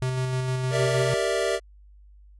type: tone with tremolo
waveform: square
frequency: 128.8 Hz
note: C3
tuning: 27 cents flat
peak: -24 dBFS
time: 0.02-1.14 s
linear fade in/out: 2 ms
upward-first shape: square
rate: 6.5 Hz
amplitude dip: 25%
type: chord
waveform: square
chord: E half-diminished seventh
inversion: first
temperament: equal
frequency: 392 / 466.2 / 587.3 / 659.3 Hz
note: G4 / Bb4 / D5 / E5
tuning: 0 / 0 / 0 / 0 cents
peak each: -29 dBFS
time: 0.7-1.6 s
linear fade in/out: 50 ms
effects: added 50 Hz sine -48 dBFS peak until 2.39 s + resampled to 24000 Hz